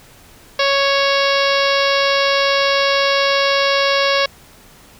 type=harmonic tone; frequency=554.4 Hz; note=C#5; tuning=in tune; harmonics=1 / 2 / 3 / 4 / 5 / 6 / 7 / 8 / 9 / 10; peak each=-17 / -20 / -22 / -23 / -24 / -25 / -25 / -26 / -27 / -27 dBFS; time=0.59-4.26 s; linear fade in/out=5 ms; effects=pink hiss -45 dBFS RMS until 4.99 s